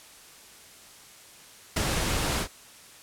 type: noise with ADSR envelope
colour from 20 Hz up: pink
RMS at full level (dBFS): -24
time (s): 1.76-2.48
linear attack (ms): 8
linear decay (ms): 16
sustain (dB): -3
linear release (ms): 73
effects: white hiss -50 dBFS RMS until 3.02 s + low-pass 11000 Hz 12 dB/octave